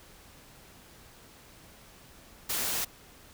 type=noise; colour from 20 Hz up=white; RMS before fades=-31 dBFS; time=2.49-2.85 s; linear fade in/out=10 ms; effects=pink hiss -54 dBFS RMS until 3.33 s